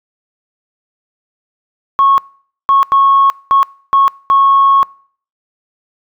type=tone bursts at uneven times; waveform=sine; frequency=1098 Hz; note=C#6; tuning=17 cents flat; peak=-5 dBFS; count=6; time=1.99-2.18 / 2.69-2.83 / 2.92-3.3 / 3.51-3.63 / 3.93-4.08 / 4.3-4.83 s; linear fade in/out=0 ms; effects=noise-tail reverb RT60 0.5 s tail -25 dB re dry + tanh soft clip ceiling -1 dBFS